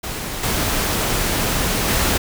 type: noise with level steps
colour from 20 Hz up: pink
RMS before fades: -27 / -20 / -18 dBFS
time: 0.03-2.18 s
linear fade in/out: 10 ms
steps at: 0.43 / 1.88 s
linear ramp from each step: 5 ms
effects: none